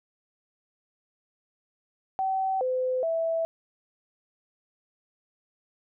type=tone with pitch steps; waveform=sine; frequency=765 / 511 / 657 Hz; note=G5 / C5 / E5; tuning=-42 / -41 / -6 cents; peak=-24 dBFS; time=2.19-3.45 s; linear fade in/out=0 ms; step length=420 ms; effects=none